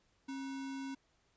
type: tone with sample-and-hold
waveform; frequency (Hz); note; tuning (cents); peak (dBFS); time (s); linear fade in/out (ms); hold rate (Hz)
sine; 270; C#4; -45; -39; 0.28-0.95; 10; 1225
effects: pink hiss -74 dBFS RMS until 1.36 s + resampled to 16000 Hz